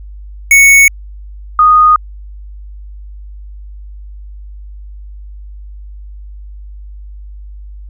square / sine tone pair in turn, 2217 / 1237.1 Hz, C#7 / D#6, 0 / -10 cents, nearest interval minor seventh, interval 1010 cents, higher first, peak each -3 dBFS, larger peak neither, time 0.51-0.88 / 1.59-1.96 s, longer neither, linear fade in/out 2 ms, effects added 50 Hz sine -27 dBFS peak until 7.89 s

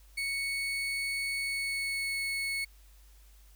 35% pulse tone with pitch glide, 2217 to 2203 Hz, C#7 to C#7, 0 to -11 cents, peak -29 dBFS, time 0.17-2.65 s, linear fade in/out 10 ms, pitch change -11 cents, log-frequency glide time 1.41-2.17 s, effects added 50 Hz sine -54 dBFS peak until 3.55 s + white hiss -64 dBFS RMS until 3.55 s

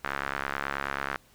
sawtooth tone with band-pass filter, 69.3 Hz, C#2, in tune, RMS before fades -33 dBFS, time 0.04-1.16 s, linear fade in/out 0 ms, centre 1500 Hz, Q 2.2, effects pink hiss -60 dBFS RMS until 1.34 s

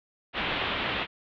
white low-pass noise, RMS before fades -30 dBFS, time 0.33-1.07 s, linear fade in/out 50 ms, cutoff 3500 Hz, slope 48 dB/octave, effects none

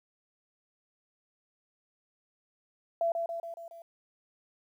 sine tone with echo, 673 Hz, E5, 36 cents sharp, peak -25 dBFS, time 3.01-3.12 s, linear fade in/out 2 ms, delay 140 ms, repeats 5, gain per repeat -4 dB, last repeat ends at 3.82 s, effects 11-bit

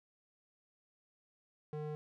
square tone with band-pass filter, 151.3 Hz, D#3, 48 cents flat, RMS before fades -41 dBFS, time 1.73-1.95 s, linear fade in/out 0 ms, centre 370 Hz, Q 1.4, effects none

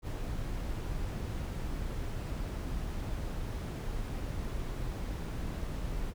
brown noise, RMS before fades -36 dBFS, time 0.02-6.14 s, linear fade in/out 50 ms, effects none

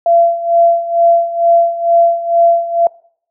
sine tone with tremolo, 680 Hz, F5, 46 cents flat, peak -5 dBFS, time 0.06-2.87 s, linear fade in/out 2 ms, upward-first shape sine, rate 2.2 Hz, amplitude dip 80%, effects noise-tail reverb RT60 0.6 s tail -24 dB re dry

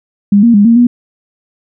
sine tone with pitch steps, 202.3 / 234.5 / 203.8 / 231.6 / 242.1 Hz, G#3 / A#3 / G#3 / A#3 / B3, -45 / +11 / -32 / -11 / -34 cents, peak -3 dBFS, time 0.32-0.87 s, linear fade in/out 5 ms, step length 110 ms, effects none

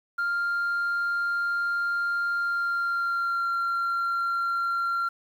sine tone with pitch glide, 1396.9 to 1377.7 Hz, F6 to F6, 0 to -24 cents, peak -22 dBFS, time 0.18-5.09 s, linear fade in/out 10 ms, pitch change -24 cents, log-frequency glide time 2.34-3.51 s, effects tanh soft clip ceiling -22 dBFS + 9-bit

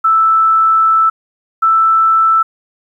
sine tone pair in turn, 1318.5 / 1323.1 Hz, E6 / E6, 0 / +6 cents, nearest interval unison, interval 6 cents, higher second, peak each -7 dBFS, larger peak neither, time 0.04-1.1 / 1.62-2.43 s, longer first, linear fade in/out 10 ms, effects 8-bit

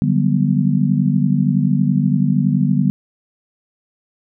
sine chord, G major seventh, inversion second, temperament just, 147 / 183.75 / 196 / 245 Hz, D3 / F#3 / G3 / B3, +2 / -12 / 0 / -14 cents, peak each -17 / -20 / -18 / -19 dBFS, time 0.02-2.9 s, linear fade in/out 0 ms, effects none

